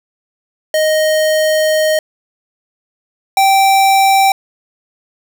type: tone pair in turn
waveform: square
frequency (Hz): 622.3 / 779.1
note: D#5 / G5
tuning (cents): 0 / -11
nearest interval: major third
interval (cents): 389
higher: second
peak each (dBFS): -11 / -8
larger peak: second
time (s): 0.74-1.99 / 3.37-4.32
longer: first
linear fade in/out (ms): 2
effects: none